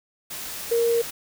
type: tone in noise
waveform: sine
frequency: 466.5 Hz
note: A#4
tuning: 1 cent sharp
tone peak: -18 dBFS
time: 0.71-1.02 s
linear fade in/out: 10 ms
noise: white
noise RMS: -34 dBFS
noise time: 0.3-1.11 s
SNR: +13 dB
effects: none